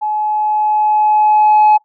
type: tone with level ramp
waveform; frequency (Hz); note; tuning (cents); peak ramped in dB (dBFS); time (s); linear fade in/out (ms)
sine; 850; G#5; +40; -15 to -3; 0.01-1.78; 20
effects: noise-tail reverb RT60 0.1 s tail -21 dB re dry + tanh soft clip ceiling -4 dBFS